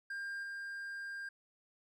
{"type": "tone with level steps", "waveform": "triangle", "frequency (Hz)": 1600, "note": "G6", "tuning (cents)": 35, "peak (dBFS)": [-37, -39], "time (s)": [0.1, 1.29], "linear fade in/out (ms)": 5, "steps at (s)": 0.43, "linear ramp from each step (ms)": 2, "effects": []}